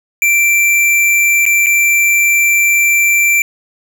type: tone with dropouts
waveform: square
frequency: 2349 Hz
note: D7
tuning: in tune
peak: -9 dBFS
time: 0.22-3.42 s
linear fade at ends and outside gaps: 1 ms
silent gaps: 1.454-1.463 / 1.661-1.667 s
effects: none

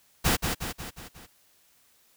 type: noise with echo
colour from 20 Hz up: pink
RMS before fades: -23 dBFS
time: 0.24-0.37 s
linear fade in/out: 20 ms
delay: 180 ms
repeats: 5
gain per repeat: -5 dB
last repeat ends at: 1.27 s
effects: white hiss -63 dBFS RMS until 2.16 s

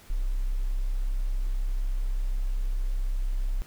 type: tone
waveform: sine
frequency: 32.7 Hz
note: C1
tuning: in tune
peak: -24 dBFS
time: 0.1-3.62 s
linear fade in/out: 0 ms
effects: pink hiss -53 dBFS RMS until 3.66 s

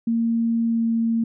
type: tone with pitch glide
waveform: sine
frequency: 230 to 228.5 Hz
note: A#3 to A#3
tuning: -23 to -34 cents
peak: -18 dBFS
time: 0.07-1.24 s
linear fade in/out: 5 ms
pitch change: -11 cents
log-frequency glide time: 0.66-0.86 s
effects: none

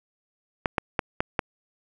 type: clicks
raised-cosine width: 0.5 ms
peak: -7 dBFS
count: 5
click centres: 0.658 / 0.782 / 0.992 / 1.205 / 1.392 s
effects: none

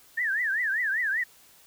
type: tone with vibrato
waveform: sine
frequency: 1760 Hz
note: A6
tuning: in tune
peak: -24 dBFS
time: 0.17-1.24 s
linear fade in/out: 10 ms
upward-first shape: triangle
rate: 5.1 Hz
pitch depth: 250 cents each way
effects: white hiss -56 dBFS RMS until 1.66 s

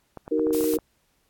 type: clicks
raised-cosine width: 1 ms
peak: -23 dBFS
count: 10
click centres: 0.173 / 0.279 / 0.395 / 0.469 / 0.507 / 0.548 / 0.608 / 0.641 / 0.738 / 0.787 s
type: chord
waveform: sine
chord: D# minor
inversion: none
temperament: equal with one note detuned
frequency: 311.1 / 376.7 / 466.2 Hz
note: D#4 / F#4 / A#4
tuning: 0 / +31 / 0 cents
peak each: -24 / -29 / -23 dBFS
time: 0.31-0.78 s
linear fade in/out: 10 ms
type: noise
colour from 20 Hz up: blue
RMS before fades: -34 dBFS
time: 0.53-0.76 s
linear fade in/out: 0 ms
effects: pink hiss -68 dBFS RMS until 1.29 s + AAC 64 kbps

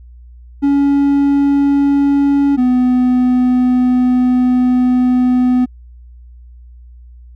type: tone pair in turn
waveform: triangle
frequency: 281.4 / 250.7 Hz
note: C#4 / B3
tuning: +26 / +26 cents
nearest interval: major second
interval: 200 cents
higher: first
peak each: -7 dBFS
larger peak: neither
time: 0.62-2.57 / 2.57-5.66 s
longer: second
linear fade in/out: 20 ms
effects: added 60 Hz sine -35 dBFS peak until 7.35 s

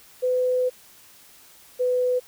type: tone pair in turn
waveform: sine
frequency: 504 / 499.7 Hz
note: B4 / B4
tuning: +35 / +20 cents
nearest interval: unison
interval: 15 cents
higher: first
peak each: -19 dBFS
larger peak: neither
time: 0.22-0.7 / 1.79-2.2 s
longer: first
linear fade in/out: 20 ms
effects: white hiss -51 dBFS RMS until 2.27 s

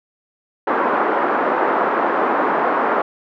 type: band-pass noise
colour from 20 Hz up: white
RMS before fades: -18 dBFS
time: 0.67-3.02 s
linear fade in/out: 5 ms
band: 270 to 1300 Hz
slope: 24 dB/octave
effects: none

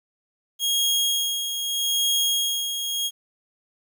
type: tone with tremolo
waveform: sawtooth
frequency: 3273 Hz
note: G#7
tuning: 26 cents flat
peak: -16 dBFS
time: 0.59-3.11 s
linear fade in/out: 50 ms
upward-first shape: sine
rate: 0.8 Hz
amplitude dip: 55%
effects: 9-bit

